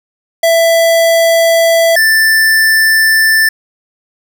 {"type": "tone pair in turn", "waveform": "square", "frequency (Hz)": [664, 1769.2], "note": ["E5", "A6"], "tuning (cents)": [12, 9], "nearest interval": "octave + perfect fourth", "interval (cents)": 1697, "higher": "second", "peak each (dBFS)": -7, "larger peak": "neither", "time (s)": [[0.43, 1.96], [1.96, 3.49]], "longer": "neither", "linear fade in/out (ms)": 5, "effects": []}